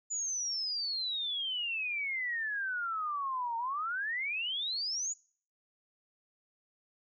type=exponential two-way sweep; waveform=sine; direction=down then up; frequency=7040 to 908 to 7040 Hz; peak=-32 dBFS; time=0.1-5.14 s; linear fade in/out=20 ms; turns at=3.57 s; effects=noise-tail reverb RT60 0.5 s tail -24 dB re dry